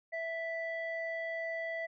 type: tone pair together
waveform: sine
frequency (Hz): 659.3 / 1975.7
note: E5 / B6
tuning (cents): 0 / 0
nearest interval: octave + perfect fifth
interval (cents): 1900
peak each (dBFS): -36 / -37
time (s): 0.12-1.87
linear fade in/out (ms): 20
effects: tanh soft clip ceiling -29 dBFS